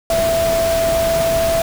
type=tone in noise; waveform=sine; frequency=663 Hz; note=E5; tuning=10 cents sharp; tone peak=-14 dBFS; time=0.1-1.62 s; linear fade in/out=2 ms; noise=pink; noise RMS=-23 dBFS; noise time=0.1-1.62 s; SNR=+6 dB; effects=none